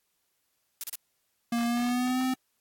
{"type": "noise bursts", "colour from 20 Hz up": "blue", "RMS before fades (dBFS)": -34, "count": 3, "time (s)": [0.81, 0.954], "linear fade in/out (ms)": 0, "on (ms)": 26, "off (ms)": 33}
{"type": "tone with pitch glide", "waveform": "square", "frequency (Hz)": [235.1, 257.9], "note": ["A#3", "C4"], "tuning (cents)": [15, -25], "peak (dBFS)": -26, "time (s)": [1.52, 2.34], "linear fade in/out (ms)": 5, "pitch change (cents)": 160, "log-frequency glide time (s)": [1.65, 2.23]}
{"effects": ["white hiss -75 dBFS RMS until 2.6 s", "AAC 64 kbps"]}